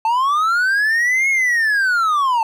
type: linear two-way sweep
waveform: triangle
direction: up then down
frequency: 875 to 2186 to 875 Hz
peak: -12 dBFS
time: 0.05-2.43 s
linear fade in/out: 2 ms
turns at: 1.29 s
effects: none